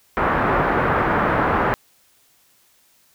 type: low-pass noise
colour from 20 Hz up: white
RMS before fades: -19 dBFS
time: 0.17-1.74 s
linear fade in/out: 0 ms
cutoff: 1500 Hz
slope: 24 dB/octave
effects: white hiss -58 dBFS RMS until 3.14 s